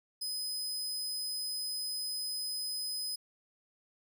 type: tone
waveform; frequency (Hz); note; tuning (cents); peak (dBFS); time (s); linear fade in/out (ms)
sawtooth; 5030; D#8; +18; -32; 0.21-3.16; 10
effects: none